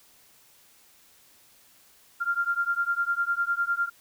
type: beating tone pair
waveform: sine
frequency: 1388 / 1397.9 Hz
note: F6 / F6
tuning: -11 / +1 cents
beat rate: 9.9 Hz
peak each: -27 dBFS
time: 2.2-3.9 s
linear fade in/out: 20 ms
effects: white hiss -58 dBFS RMS until 4 s